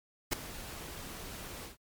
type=noise with ADSR envelope; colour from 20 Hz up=pink; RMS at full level=-26 dBFS; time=0.31-1.77 s; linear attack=22 ms; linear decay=3 ms; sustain=-18 dB; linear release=130 ms; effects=MP3 96 kbps